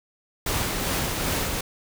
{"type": "noise with tremolo", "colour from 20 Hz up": "pink", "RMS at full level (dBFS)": -25, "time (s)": [0.46, 1.61], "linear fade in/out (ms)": 5, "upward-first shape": "sine", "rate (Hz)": 2.6, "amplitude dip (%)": 30, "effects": []}